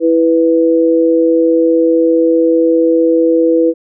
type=tone pair together; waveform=sine; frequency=329.2 / 493.9 Hz; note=E4 / B4; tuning=-2 / 0 cents; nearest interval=perfect fifth; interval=702 cents; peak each=-10 dBFS; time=0-3.74 s; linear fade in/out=50 ms; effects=none

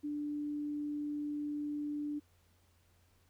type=tone; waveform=sine; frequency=294.4 Hz; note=D4; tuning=4 cents sharp; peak=-35 dBFS; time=0.03-2.2 s; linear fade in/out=20 ms; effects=added 87 Hz sine -68 dBFS peak until 3.29 s + pink hiss -72 dBFS RMS until 3.29 s

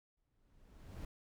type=noise with exponential growth; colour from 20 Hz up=brown; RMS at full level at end=-44 dBFS; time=0.17-1.05 s; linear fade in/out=2 ms; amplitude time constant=190 ms; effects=none

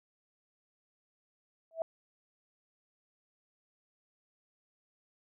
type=tone with exponential growth; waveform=sine; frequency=654 Hz; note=E5; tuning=14 cents flat; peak=-26 dBFS; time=1.71-1.82 s; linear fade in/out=1 ms; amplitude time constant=23 ms; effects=none

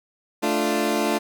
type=chord; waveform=20% pulse; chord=D minor; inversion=second; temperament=equal; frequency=220 / 293.7 / 349.2 Hz; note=A3 / D4 / F4; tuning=0 / 0 / 0 cents; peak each=-20 dBFS; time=0.42-1.19 s; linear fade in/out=20 ms; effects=none

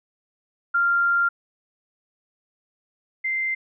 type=tone pair in turn; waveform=sine; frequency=1391 / 2084 Hz; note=F6 / C7; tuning=-7 / -7 cents; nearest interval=perfect fifth; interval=700 cents; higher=second; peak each=-17 / -22 dBFS; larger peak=first; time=0.74-1.29 / 3.24-3.55 s; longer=first; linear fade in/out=10 ms; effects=none

